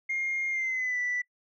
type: tone with pitch glide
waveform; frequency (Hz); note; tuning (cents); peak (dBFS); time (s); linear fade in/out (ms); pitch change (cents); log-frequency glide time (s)
sine; 2127 to 1973.1; C7 to B6; +28 to -2; -26; 0.09-1.22; 10; -130; 0.5-0.99
effects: noise-tail reverb RT60 0.1 s tail -24 dB re dry + tanh soft clip ceiling -24 dBFS